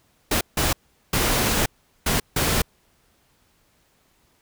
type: noise bursts at uneven times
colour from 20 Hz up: pink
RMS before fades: -21 dBFS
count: 5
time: 0.31-0.41 / 0.57-0.73 / 1.13-1.66 / 2.06-2.2 / 2.36-2.62 s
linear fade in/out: 5 ms
effects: pink hiss -63 dBFS RMS until 4.41 s

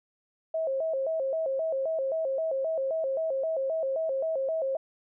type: tone with vibrato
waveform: sine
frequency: 588 Hz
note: D5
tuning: 2 cents sharp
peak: -26 dBFS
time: 0.54-4.77 s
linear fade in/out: 5 ms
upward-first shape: square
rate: 3.8 Hz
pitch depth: 160 cents each way
effects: none

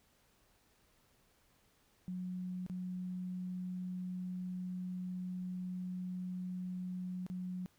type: tone with dropouts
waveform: sine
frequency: 182.2 Hz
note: F#3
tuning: 26 cents flat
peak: -38 dBFS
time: 2.08-7.66 s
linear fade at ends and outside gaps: 0 ms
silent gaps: 2.664-2.698 / 7.265-7.3 s
effects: pink hiss -71 dBFS RMS until 7.78 s

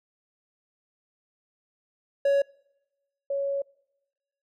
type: tone pair in turn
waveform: triangle / sine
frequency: 559 / 556.8 Hz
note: C#5 / C#5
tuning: +14 / +8 cents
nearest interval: unison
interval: 6 cents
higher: first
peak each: -17 / -25 dBFS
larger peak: first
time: 2.25-2.42 / 3.3-3.62 s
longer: second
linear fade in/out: 5 ms
effects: noise-tail reverb RT60 0.9 s tail -25 dB re dry

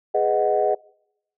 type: chord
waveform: sine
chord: G# minor seventh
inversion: none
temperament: equal with one note detuned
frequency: 415.3 / 497.9 / 622.3 / 740 Hz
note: G#4 / B4 / D#5 / F#5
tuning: 0 / +14 / 0 / 0 cents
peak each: -22 / -25 / -21 / -22 dBFS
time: 0.14-0.75 s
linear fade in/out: 10 ms
effects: noise-tail reverb RT60 0.8 s tail -25 dB re dry + tanh soft clip ceiling -7 dBFS

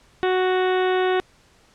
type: harmonic tone with a mistuned harmonic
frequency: 370 Hz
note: F#4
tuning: in tune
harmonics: 1 / 2 / 3 / 4 / 5 / 6 / 7 / 8 / 9 / 10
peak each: -19 / -25 / -31 / -30 / -32 / -38 / -39 / -38 / -41 / -39 dBFS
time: 0.23-1.2 s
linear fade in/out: 0 ms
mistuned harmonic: 9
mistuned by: +17 cents
effects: pink hiss -56 dBFS RMS until 1.74 s + low-pass 8000 Hz 12 dB/octave

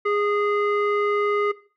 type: tone with low-pass filter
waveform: square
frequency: 412.4 Hz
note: G#4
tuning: 12 cents flat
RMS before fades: -22 dBFS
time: 0.05-1.52 s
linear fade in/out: 10 ms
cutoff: 1700 Hz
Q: 7.7
effects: noise-tail reverb RT60 0.4 s tail -18 dB re dry

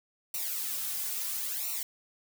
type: noise with flanger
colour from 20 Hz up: blue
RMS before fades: -34 dBFS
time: 0.34-1.83 s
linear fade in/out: 2 ms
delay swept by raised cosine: 0.6 to 3.2 ms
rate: 0.74 Hz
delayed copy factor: -1
effects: none

